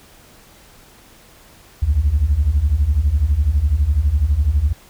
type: beating tone pair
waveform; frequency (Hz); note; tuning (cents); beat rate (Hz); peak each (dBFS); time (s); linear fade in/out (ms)
sine; 65.6 / 77.6; C2 / D#2; +5 / -4; 12; -16 / -14; 1.82-4.73; 10
effects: tanh soft clip ceiling -8 dBFS + pink hiss -47 dBFS RMS until 4.89 s